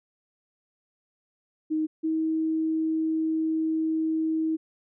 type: tone pair in turn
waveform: sine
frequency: 312.3 / 318.7 Hz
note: D#4 / D#4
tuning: +7 / +42 cents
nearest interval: unison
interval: 35 cents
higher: second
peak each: -23 dBFS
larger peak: neither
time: 1.7-1.87 / 2.03-4.57 s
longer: second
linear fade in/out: 20 ms
effects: none